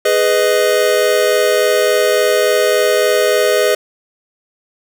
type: chord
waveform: square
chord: G# minor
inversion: none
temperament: equal with one note detuned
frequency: 415.3 / 498.8 / 622.3 Hz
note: G#4 / B4 / D#5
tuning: 0 / +17 / 0 cents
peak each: -16 dBFS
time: 0.05-3.75 s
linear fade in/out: 5 ms
effects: none